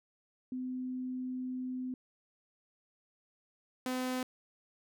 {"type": "tone pair in turn", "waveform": ["sine", "sawtooth"], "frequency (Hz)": [254.8, 254.8], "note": ["C4", "C4"], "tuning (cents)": [-46, -46], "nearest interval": "unison", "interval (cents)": 0, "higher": "neither", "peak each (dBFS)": [-35, -29], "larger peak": "second", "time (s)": [[0.52, 1.94], [3.86, 4.23]], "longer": "first", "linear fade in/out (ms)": 2, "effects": []}